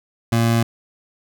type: tone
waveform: 25% pulse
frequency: 115.5 Hz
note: A#2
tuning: 16 cents flat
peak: -11 dBFS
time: 0.32-0.63 s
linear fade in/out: 5 ms
effects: none